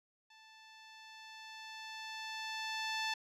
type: tone with level ramp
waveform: 10% pulse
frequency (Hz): 880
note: A5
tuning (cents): 0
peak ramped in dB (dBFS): -50 to -25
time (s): 0.3-3.14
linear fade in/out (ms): 5
effects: low-pass 6000 Hz 12 dB/octave